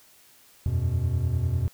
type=chord; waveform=triangle; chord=E suspended second; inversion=none; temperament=equal; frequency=82.41 / 92.5 / 123.47 Hz; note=E2 / F#2 / B2; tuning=0 / 0 / 0 cents; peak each=-25 dBFS; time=0.66-1.68 s; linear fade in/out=0 ms; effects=white hiss -56 dBFS RMS until 1.73 s